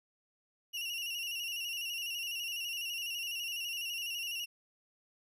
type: tone with vibrato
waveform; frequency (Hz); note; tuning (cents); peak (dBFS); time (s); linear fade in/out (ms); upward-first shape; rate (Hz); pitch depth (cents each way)
35% pulse; 2812; F7; +11; -34; 0.73-4.46; 20; square; 12; 46
effects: none